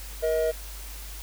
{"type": "tone pair together", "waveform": "triangle", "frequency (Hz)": [475.4, 634.6], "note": ["A#4", "D#5"], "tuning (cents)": [34, 34], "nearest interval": "perfect fourth", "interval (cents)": 500, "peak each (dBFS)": -23, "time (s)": [0.22, 0.52], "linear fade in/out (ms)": 20, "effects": ["added 50 Hz sine -38 dBFS peak until 1.22 s", "white hiss -43 dBFS RMS until 1.22 s"]}